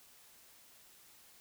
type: silence
effects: white hiss -61 dBFS RMS until 1.4 s